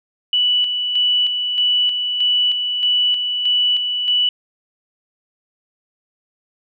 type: tone with tremolo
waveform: sine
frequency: 2960 Hz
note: F#7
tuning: in tune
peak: -13 dBFS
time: 0.33-4.29 s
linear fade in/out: 2 ms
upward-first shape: square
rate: 1.6 Hz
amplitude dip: 45%
effects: none